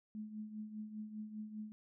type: tone with tremolo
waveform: sine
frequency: 214.1 Hz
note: A3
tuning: 47 cents flat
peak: -40 dBFS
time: 0.15-1.72 s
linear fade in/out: 0 ms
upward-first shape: triangle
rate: 5 Hz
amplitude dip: 70%
effects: none